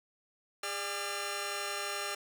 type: tone cluster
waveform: 10% pulse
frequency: 406.5 / 594 / 1372 Hz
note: G#4 / D5 / F6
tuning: -37 / +20 / -31 cents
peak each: -31 dBFS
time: 0.63-2.15 s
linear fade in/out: 5 ms
effects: none